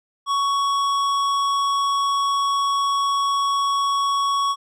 sine tone with hard clipping, 1116 Hz, C#6, 11 cents sharp, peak -20 dBFS, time 0.26-4.56 s, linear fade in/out 50 ms, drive 12 dB, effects none

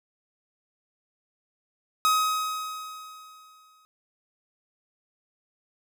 45% pulse tone with exponential decay, 1265 Hz, D#6, 28 cents sharp, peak -18 dBFS, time 2.05-3.85 s, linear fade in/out 0 ms, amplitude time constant 390 ms, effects none

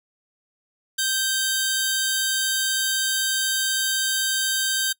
15% pulse tone pair together, 1568 / 3729 Hz, G6 / A#7, 0 / 0 cents, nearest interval octave + minor third, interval 1500 cents, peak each -17 dBFS, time 0.98-4.93 s, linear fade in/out 10 ms, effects noise-tail reverb RT60 0.1 s tail -24 dB re dry

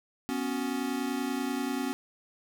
square chord, B suspended second, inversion none, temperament equal, 246.9 / 277.2 / 370 Hz, B3 / C#4 / F#4, 0 / 0 / 0 cents, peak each -34 / -33 / -39 dBFS, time 0.29-1.93 s, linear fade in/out 0 ms, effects none

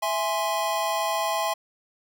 square chord, E augmented, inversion none, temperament equal, 659.3 / 830.6 / 1046.5 Hz, E5 / G#5 / B#5, 0 / 0 / 0 cents, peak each -29 dBFS, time 0.02-1.54 s, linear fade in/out 10 ms, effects none

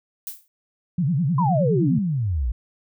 violet noise with exponential decay, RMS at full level -28 dBFS, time 0.27-0.48 s, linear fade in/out 1 ms, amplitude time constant 44 ms
sine tone with vibrato, 154.6 Hz, D#3, 11 cents flat, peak -18 dBFS, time 0.98-1.99 s, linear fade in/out 5 ms, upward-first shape sine, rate 9.7 Hz, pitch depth 300 cents each way
sine exponential sweep, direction down, 1046.5 to 52.8 Hz, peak -20 dBFS, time 1.38-2.52 s, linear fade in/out 5 ms
effects none

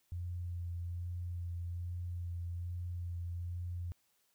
sine tone with vibrato, 87.2 Hz, F2, 2 cents flat, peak -37 dBFS, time 0.12-3.92 s, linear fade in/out 0 ms, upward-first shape sine, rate 1.2 Hz, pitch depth 17 cents each way, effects white hiss -75 dBFS RMS until 4.34 s

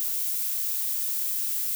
violet noise, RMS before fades -28 dBFS, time 0-1.75 s, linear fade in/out 0 ms, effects none

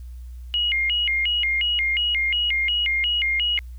sine tone with vibrato, 2481 Hz, D#7, 6 cents flat, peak -19 dBFS, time 0.54-3.59 s, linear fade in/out 0 ms, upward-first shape square, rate 2.8 Hz, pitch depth 270 cents each way, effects added 61 Hz sine -34 dBFS peak until 3.78 s + white hiss -62 dBFS RMS until 3.78 s

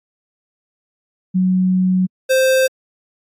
sine / square tone pair in turn, 185 / 523.3 Hz, F#3 / C5, 0 / 0 cents, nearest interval octave + tritone, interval 1800 cents, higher second, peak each -12 dBFS, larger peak neither, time 1.34-2.07 / 2.29-2.68 s, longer first, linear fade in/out 20 ms, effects AAC 48 kbps

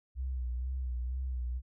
sine tone with vibrato, 62.9 Hz, B1, 32 cents sharp, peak -32 dBFS, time 0.15-1.62 s, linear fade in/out 50 ms, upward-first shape sine, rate 2.1 Hz, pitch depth 61 cents each way, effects none

